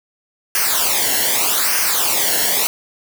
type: noise with flanger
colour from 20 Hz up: white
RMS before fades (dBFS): -17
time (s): 0.55-2.67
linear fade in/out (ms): 0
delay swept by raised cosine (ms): 0.26 to 0.83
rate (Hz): 0.82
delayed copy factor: -0.75
effects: none